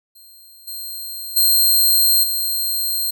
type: tone with level steps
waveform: 5% pulse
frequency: 4186 Hz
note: C8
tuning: in tune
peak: -36 / -21 / -5 / -12 dBFS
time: 0.15-3.11 s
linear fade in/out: 10 ms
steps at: 0.67 / 1.36 / 2.23 s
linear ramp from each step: 10 ms
effects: none